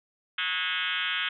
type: tone with frequency modulation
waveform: sine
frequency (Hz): 2357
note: D7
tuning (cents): +6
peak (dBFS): -26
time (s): 0.38-1.29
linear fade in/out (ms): 5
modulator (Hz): 180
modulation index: 5.8
effects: none